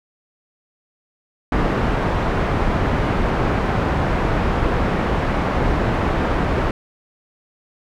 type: low-pass noise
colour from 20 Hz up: pink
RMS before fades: -19 dBFS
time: 1.52-6.71 s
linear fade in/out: 2 ms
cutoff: 1500 Hz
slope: 12 dB/octave
effects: none

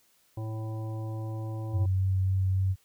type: harmonic tone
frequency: 110 Hz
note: A2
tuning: in tune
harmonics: 1 / 3 / 5 / 7 / 9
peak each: -32 / -42 / -46 / -49 / -51 dBFS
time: 0.37-1.86 s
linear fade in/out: 5 ms
type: tone with vibrato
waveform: sine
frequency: 94.8 Hz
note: F#2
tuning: 43 cents sharp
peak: -23 dBFS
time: 1.72-2.76 s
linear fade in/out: 50 ms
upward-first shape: sine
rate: 3.6 Hz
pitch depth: 9 cents each way
effects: white hiss -66 dBFS RMS until 2.84 s

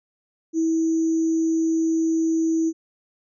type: tone with sample-and-hold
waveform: sine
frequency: 324.8 Hz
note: E4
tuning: 26 cents flat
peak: -18 dBFS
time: 0.53-2.73 s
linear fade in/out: 50 ms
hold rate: 6300 Hz
effects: resampled to 22050 Hz

